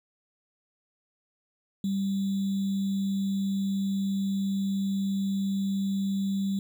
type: tone with sample-and-hold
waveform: sine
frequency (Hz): 196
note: G3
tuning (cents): 0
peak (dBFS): -25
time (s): 1.84-6.59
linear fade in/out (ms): 2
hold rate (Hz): 3675
effects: none